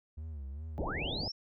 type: tone with vibrato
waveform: triangle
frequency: 73.42 Hz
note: D2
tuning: in tune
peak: -37 dBFS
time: 0.17-0.86 s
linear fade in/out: 10 ms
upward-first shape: sine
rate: 2.5 Hz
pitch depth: 160 cents each way
type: linear sweep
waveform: sine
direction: up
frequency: 55 to 5588 Hz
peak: -36 dBFS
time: 0.78-1.32 s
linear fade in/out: 10 ms
type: low-pass noise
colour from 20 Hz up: pink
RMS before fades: -38 dBFS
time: 0.78-1.28 s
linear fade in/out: 0 ms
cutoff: 870 Hz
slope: 96 dB/octave
effects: none